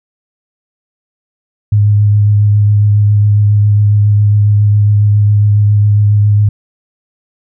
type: tone with vibrato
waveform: sine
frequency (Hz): 103.83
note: G#2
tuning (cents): 0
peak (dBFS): -5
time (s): 1.72-6.49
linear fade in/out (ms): 5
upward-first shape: triangle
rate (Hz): 7.3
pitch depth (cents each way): 19
effects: none